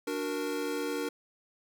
square chord, D augmented, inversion none, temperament equal with one note detuned, 293.7 / 367 / 466.2 Hz, D4 / F#4 / A#4, 0 / -14 / 0 cents, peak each -36 / -39 / -35 dBFS, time 0.07-1.09 s, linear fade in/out 5 ms, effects none

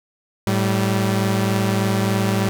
sawtooth tone pair together, 108.47 / 193.6 Hz, A2 / G3, -24 / -21 cents, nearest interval minor seventh, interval 1003 cents, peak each -16 dBFS, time 0.47-2.49 s, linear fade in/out 0 ms, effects none

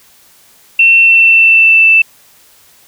sine tone with pitch glide, 2700 to 2652 Hz, E7 to E7, +41 to +10 cents, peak -3 dBFS, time 0.79-2.02 s, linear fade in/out 5 ms, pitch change -31 cents, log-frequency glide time 1.02-1.9 s, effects white hiss -45 dBFS RMS until 2.87 s

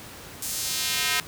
square tone with high-pass filter sweep, 142.7 Hz, D3, 49 cents flat, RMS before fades -27 dBFS, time 0.42-1.2 s, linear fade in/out 2 ms, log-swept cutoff 8100 to 1800 Hz, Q 0.93, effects pink hiss -42 dBFS RMS until 1.27 s + high-pass 60 Hz 12 dB/octave

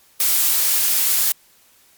blue noise, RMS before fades -17 dBFS, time 0.2-1.32 s, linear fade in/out 2 ms, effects white hiss -54 dBFS RMS until 1.97 s + MP3 96 kbps

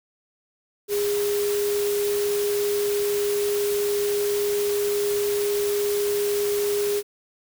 sine tone in noise, 410.3 Hz, G#4, 21 cents flat, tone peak -21 dBFS, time 0.88-7.03 s, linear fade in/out 50 ms, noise white, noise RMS -32 dBFS, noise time 0.88-7.03 s, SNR +8 dB, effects none

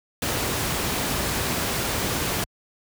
pink noise, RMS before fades -25 dBFS, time 0.22-2.44 s, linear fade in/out 2 ms, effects high-pass 60 Hz 12 dB/octave

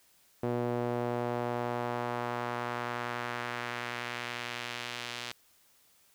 sawtooth tone with band-pass filter sweep, 120.7 Hz, B2, 39 cents flat, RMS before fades -35 dBFS, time 0.43-5.32 s, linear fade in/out 5 ms, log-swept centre 440 to 3600 Hz, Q 1.1, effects white hiss -65 dBFS RMS until 6.14 s

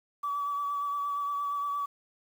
sine tone with vibrato, 1146 Hz, D6, 43 cents flat, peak -28 dBFS, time 0.23-1.86 s, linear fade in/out 10 ms, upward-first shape triangle, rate 8.6 Hz, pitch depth 23 cents each way, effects tanh soft clip ceiling -24 dBFS + 9-bit

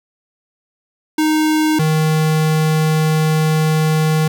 square tone pair in turn, 310 / 156.44 Hz, D#4 / D#3, -6 / +10 cents, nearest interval octave, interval 1184 cents, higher first, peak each -13 dBFS, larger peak neither, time 1.18-1.79 / 1.79-4.28 s, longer second, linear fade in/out 5 ms, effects 8-bit

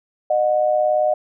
sine tone pair together, 612.2 / 730 Hz, D#5 / F#5, -28 / -24 cents, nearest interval minor third, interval 304 cents, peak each -16 / -20 dBFS, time 0.3-1.14 s, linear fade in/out 5 ms, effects none

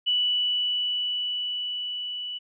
sine tone with level ramp, 2960 Hz, F#7, in tune, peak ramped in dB -20 to -31 dBFS, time 0.06-2.39 s, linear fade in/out 20 ms, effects none

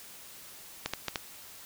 clicks, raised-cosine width 0.2 ms, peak -13 dBFS, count 4, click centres 0.86 / 0.936 / 1.083 / 1.158 s, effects white hiss -49 dBFS RMS until 1.65 s

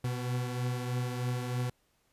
40% pulse beating tone pair, 123.5 / 126.7 Hz, B2 / B2, 0 / +45 cents, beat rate 3.2 Hz, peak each -31 / -38 dBFS, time 0.04-1.7 s, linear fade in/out 5 ms, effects pink hiss -72 dBFS RMS until 2.12 s + resampled to 32000 Hz

